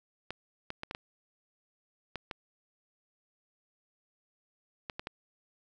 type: clicks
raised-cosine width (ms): 0.3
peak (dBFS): -21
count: 10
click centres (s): 0.306 / 0.704 / 0.834 / 0.911 / 0.949 / 2.157 / 2.312 / 4.898 / 4.995 / 5.071
effects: none